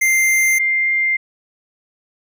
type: tone pair in turn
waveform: square / sine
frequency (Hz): 2093 / 2101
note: C7 / C7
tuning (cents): 0 / +7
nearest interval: unison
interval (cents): 7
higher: second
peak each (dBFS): -13 / -14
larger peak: first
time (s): 0.01-0.59 / 0.59-1.17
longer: neither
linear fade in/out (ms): 10
effects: none